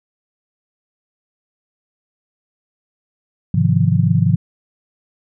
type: chord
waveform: sine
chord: F minor seventh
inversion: first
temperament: just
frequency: 104.77 / 130.96 / 157.15 / 174.61 Hz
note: Ab2 / C3 / Eb3 / F3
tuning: +16 / +2 / +18 / 0 cents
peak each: -17 dBFS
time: 3.54-4.36 s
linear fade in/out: 5 ms
effects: none